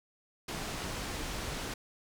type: low-pass noise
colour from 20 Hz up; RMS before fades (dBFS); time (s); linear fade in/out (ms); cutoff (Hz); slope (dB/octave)
pink; -38; 0.48-1.74; 5; 8600; 12
effects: none